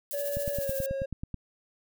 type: noise with tremolo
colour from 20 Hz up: violet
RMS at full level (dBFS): -35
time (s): 0.11-0.86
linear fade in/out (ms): 0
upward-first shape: sine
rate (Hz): 14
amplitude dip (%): 55
type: tone with pitch glide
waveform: triangle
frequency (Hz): 570 to 542.4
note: C#5 to C#5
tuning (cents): +48 to -38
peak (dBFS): -28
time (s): 0.13-1.06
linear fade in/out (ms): 10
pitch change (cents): -86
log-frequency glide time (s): 0.55-0.72
type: click train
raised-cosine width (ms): 5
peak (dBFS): -22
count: 10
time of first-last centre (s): 0.37-1.343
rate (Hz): 9.25
effects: none